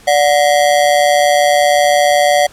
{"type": "ring-modulated tone", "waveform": "square", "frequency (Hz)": 658, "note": "E5", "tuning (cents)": -3, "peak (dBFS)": -6, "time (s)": [0.07, 2.47], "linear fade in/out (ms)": 10, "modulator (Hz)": 72.8, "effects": ["pink hiss -42 dBFS RMS until 2.52 s", "low-pass 11000 Hz 12 dB/octave"]}